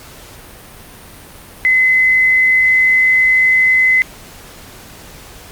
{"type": "tone", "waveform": "sine", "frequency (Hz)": 2037, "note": "C7", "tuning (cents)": -47, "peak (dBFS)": -8, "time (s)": [1.65, 4.02], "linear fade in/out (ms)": 0, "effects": ["pink hiss -37 dBFS RMS until 5.51 s", "Opus 48 kbps"]}